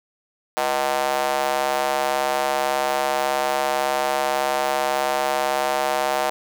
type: tone with high-pass filter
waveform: square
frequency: 69.1 Hz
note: C#2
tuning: 5 cents flat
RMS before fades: -22 dBFS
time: 0.57-6.3 s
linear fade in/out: 0 ms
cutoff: 690 Hz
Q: 2.7
effects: none